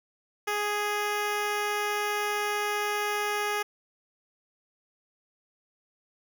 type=tone with notch filter; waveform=10% pulse; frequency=415.3 Hz; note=G#4; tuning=in tune; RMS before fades=-29 dBFS; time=0.47-3.63 s; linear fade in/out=10 ms; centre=8000 Hz; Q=1.9; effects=none